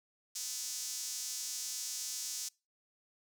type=tone with high-pass filter; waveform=sawtooth; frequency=252.1 Hz; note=B3; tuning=36 cents sharp; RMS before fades=-40 dBFS; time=0.35-2.49 s; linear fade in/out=10 ms; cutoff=6100 Hz; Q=2.4; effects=noise-tail reverb RT60 0.3 s tail -26 dB re dry